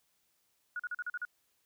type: tone bursts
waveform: sine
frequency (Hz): 1454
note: F#6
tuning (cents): -31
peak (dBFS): -34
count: 7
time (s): 0.76-1.251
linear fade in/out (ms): 2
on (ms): 35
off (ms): 41
effects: white hiss -75 dBFS RMS until 1.65 s